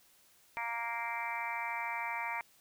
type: harmonic tone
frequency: 233.1 Hz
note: A#3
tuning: in tune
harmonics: 3 / 4 / 5 / 6 / 7 / 8 / 9 / 10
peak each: -46 / -38 / -46 / -50 / -49 / -46 / -42 / -41 dBFS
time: 0.57-2.41 s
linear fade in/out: 0 ms
effects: white hiss -65 dBFS RMS until 2.6 s